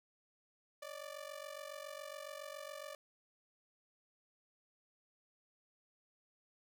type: ring-modulated tone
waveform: sawtooth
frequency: 587.3 Hz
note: D5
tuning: in tune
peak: -39 dBFS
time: 0.82-2.95 s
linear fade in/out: 2 ms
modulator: 23.6 Hz
effects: none